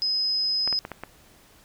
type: tone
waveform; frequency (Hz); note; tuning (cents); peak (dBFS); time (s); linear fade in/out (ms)
sine; 5060; D#8; +28; -22; 0.02-0.79; 0
type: clicks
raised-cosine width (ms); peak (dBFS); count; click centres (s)
0.5; -18; 5; 0.676 / 0.727 / 0.851 / 0.917 / 1.036
effects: pink hiss -55 dBFS RMS until 1.64 s